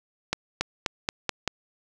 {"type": "accelerating click train", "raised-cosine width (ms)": 0.2, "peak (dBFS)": -7, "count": 6, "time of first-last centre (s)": [0.33, 1.477], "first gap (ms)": 280, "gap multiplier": 0.9, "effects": []}